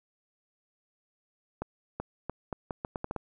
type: accelerating click train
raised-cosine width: 1 ms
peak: -19 dBFS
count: 10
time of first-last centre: 1.62-3.163 s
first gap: 380 ms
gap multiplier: 0.78
effects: none